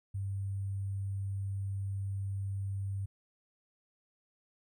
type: tone with sample-and-hold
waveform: sine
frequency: 98 Hz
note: G2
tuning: in tune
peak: -33 dBFS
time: 0.14-3.06 s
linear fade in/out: 10 ms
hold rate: 8820 Hz
effects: none